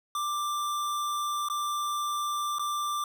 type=tone with dropouts; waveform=square; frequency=1181 Hz; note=D6; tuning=9 cents sharp; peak=-29 dBFS; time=0.15-3.04 s; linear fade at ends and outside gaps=2 ms; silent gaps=1.486-1.499 / 2.585-2.594 s; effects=none